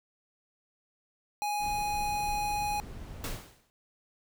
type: tone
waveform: square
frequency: 830.6 Hz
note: G#5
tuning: in tune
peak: -30 dBFS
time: 1.42-2.8 s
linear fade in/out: 0 ms
type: noise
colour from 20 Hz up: brown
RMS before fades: -41 dBFS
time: 1.59-3.41 s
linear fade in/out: 50 ms
type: noise with exponential decay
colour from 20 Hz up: pink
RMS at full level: -34 dBFS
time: 3.24-3.7 s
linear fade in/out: 0 ms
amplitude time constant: 100 ms
effects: none